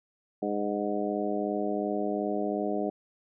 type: harmonic tone with a mistuned harmonic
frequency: 102.8 Hz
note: G#2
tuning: 17 cents flat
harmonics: 2 / 3 / 4 / 5 / 6 / 7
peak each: -34 / -33 / -33 / -38 / -34 / -36 dBFS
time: 0.42-2.9 s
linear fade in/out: 5 ms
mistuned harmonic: 7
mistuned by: +32 cents
effects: none